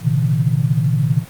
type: tone cluster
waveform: sine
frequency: 117.2 / 132.6 / 145.4 / 162.5 Hz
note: A#2 / C3 / D3 / E3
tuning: +10 / +23 / -17 / -24 cents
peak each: -19 dBFS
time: 0.01-1.25 s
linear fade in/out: 50 ms
effects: pink hiss -40 dBFS RMS until 1.29 s + Opus 48 kbps